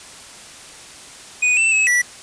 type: tone with pitch steps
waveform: square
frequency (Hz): 2480 / 2669 / 2580 / 1955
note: D#7 / E7 / E7 / B6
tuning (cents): -6 / +21 / -38 / -18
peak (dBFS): -14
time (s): 1.42-2.02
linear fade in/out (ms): 10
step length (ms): 150
effects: white hiss -39 dBFS RMS until 2.22 s + resampled to 22050 Hz